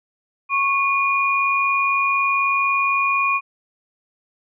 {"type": "tone pair together", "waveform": "sine", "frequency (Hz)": [1100, 2439], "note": ["C#6", "D#7"], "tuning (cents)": [-14, -35], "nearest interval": "octave + major second", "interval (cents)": 1379, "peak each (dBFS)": -19, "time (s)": [0.49, 3.41], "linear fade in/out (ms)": 50, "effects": []}